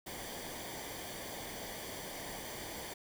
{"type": "noise with comb filter", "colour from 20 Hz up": "pink", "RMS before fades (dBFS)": -44, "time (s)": [0.06, 2.94], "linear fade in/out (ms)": 10, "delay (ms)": 0.75, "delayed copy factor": -0.65, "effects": []}